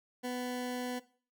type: tone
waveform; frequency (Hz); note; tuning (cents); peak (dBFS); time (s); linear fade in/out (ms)
20% pulse; 248.6; B3; +12; -30; 0.23-1; 20
effects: noise-tail reverb RT60 0.4 s tail -17 dB re dry